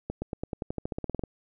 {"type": "accelerating click train", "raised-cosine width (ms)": 2, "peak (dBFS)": -18, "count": 16, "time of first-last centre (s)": [0.1, 1.237], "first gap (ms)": 120, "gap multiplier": 0.93, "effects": []}